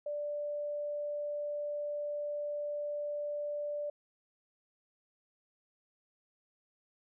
sine tone, 587.3 Hz, D5, in tune, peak -34 dBFS, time 0.06-3.9 s, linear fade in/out 5 ms, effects none

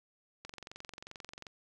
click train, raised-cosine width 0.2 ms, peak -28 dBFS, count 24, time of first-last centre 0.45-1.468 s, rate 22.6 Hz, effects none

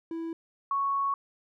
triangle / sine tone pair in turn, 329.6 / 1108.6 Hz, E4 / C#6, 0 / 0 cents, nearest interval octave + major sixth, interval 2100 cents, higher second, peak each -30 / -25 dBFS, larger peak second, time 0.11-0.33 / 0.71-1.14 s, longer second, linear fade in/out 2 ms, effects none

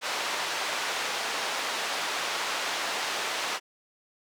pink band-pass noise, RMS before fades -31 dBFS, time 0.01-3.6 s, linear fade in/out 50 ms, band 700 to 5600 Hz, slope 12 dB/octave, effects none

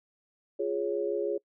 sine chord, Db major, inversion first, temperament equal, 349.2 / 415.3 / 554.4 Hz, F4 / Ab4 / Db5, 0 / 0 / 0 cents, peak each -33 / -30 / -33 dBFS, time 0.59-1.38 s, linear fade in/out 10 ms, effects noise-tail reverb RT60 0.1 s tail -24 dB re dry

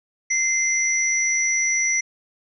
sine tone pair together, 2082 / 5889 Hz, C7 / F#8, -9 / -9 cents, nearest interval octave + tritone, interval 1800 cents, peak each -21 dBFS, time 0.3-2.01 s, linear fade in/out 10 ms, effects none

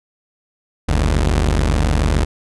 sawtooth tone pair together, 47 / 75 Hz, F#1 / D2, +28 / +37 cents, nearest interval minor sixth, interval 809 cents, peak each -12 / -13 dBFS, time 0.88-2.25 s, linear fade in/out 10 ms, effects resampled to 24000 Hz

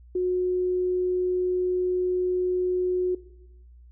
sine tone, 364 Hz, F#4, 28 cents flat, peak -22 dBFS, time 0.15-3.15 s, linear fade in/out 5 ms, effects noise-tail reverb RT60 1.0 s tail -18 dB re dry + added 60 Hz sine -47 dBFS peak until 3.91 s

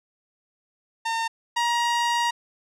sawtooth tone pair in turn, 910 / 946.8 Hz, A#5 / A#5, -42 / +27 cents, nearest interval minor second, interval 69 cents, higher second, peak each -20 / -17 dBFS, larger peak second, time 1.05-1.28 / 1.56-2.31 s, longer second, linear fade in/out 10 ms, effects low-pass 7000 Hz 12 dB/octave

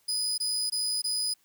30% pulse tone bursts, 4978 Hz, D#8, in tune, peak -24 dBFS, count 4, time 0.08-1.34 s, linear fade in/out 10 ms, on 300 ms, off 20 ms, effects white hiss -67 dBFS RMS until 1.44 s

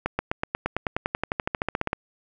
accelerating click train, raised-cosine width 0.5 ms, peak -9 dBFS, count 22, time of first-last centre 0.06-1.931 s, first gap 130 ms, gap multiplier 0.96, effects none

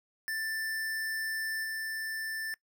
square tone with level steps, 1771 Hz, A6, 11 cents sharp, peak -33 / -35 dBFS, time 0.28-2.54 s, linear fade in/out 0 ms, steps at 1.63 s, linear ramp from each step 20 ms, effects noise-tail reverb RT60 0.1 s tail -22 dB re dry

